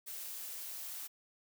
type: noise with high-pass filter sweep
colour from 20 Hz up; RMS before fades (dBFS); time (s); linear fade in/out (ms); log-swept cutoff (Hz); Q
blue; -44; 0.06-1.08; 20; 280 to 800; 1.8
effects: none